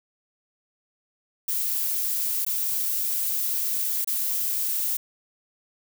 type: noise with dropouts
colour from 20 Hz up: violet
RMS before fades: -26 dBFS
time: 1.48-4.97 s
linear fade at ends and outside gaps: 5 ms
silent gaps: 2.45-2.464 / 4.046-4.073 s
effects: none